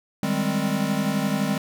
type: chord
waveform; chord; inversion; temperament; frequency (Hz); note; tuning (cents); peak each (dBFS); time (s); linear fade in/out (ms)
square; Ab major seventh; second; equal; 155.56 / 196 / 207.7 / 261.6; Eb3 / G3 / Ab3 / C4; 0 / 0 / 0 / 0; -30 / -27 / -27 / -29; 0.23-1.58; 2
effects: none